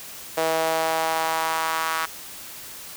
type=tone with high-pass filter sweep; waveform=sawtooth; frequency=161.4 Hz; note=E3; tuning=36 cents flat; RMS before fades=-24 dBFS; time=0.37-2.06 s; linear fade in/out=10 ms; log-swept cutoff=570 to 1200 Hz; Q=2.5; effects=white hiss -39 dBFS RMS until 2.96 s